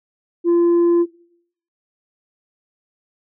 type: tone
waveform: sine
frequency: 343.5 Hz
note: F4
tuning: 29 cents flat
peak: -9 dBFS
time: 0.44-1.06 s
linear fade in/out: 50 ms
effects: noise-tail reverb RT60 0.7 s tail -22 dB re dry + tanh soft clip ceiling -11 dBFS